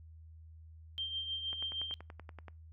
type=tone with tremolo; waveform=sine; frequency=3160 Hz; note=G7; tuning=13 cents sharp; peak=-33 dBFS; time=0.98-1.94 s; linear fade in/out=0 ms; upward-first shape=triangle; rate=6.4 Hz; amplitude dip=60%
type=click train; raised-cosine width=0.5 ms; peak=-33 dBFS; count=11; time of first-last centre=1.53-2.482 s; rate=10.5 Hz
effects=noise-tail reverb RT60 0.3 s tail -25 dB re dry + added 80 Hz sine -51 dBFS peak until 2.72 s